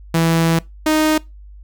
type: tone pair in turn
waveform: sawtooth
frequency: 164.81 / 310.3 Hz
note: E3 / D#4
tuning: 0 / -5 cents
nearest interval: major seventh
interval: 1095 cents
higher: second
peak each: -9 dBFS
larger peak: neither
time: 0.14-0.59 / 0.86-1.18 s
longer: first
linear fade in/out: 5 ms
effects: noise-tail reverb RT60 0.2 s tail -22 dB re dry + added 50 Hz sine -36 dBFS peak until 1.63 s